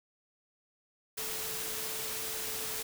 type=tone in noise; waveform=sine; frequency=440 Hz; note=A4; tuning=in tune; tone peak=-47 dBFS; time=1.17-2.83 s; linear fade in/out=10 ms; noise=white; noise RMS=-37 dBFS; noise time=1.17-2.83 s; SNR=-13 dB; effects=none